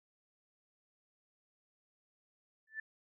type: tone with exponential growth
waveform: sine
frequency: 1760 Hz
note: A6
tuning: in tune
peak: -35 dBFS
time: 2.67-2.8 s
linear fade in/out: 5 ms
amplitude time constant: 27 ms
effects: none